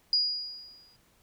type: tone with exponential decay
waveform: sine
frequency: 4883 Hz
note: D#8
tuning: 33 cents flat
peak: -20 dBFS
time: 0.13-0.96 s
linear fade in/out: 1 ms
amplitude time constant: 180 ms
effects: pink hiss -65 dBFS RMS until 1.22 s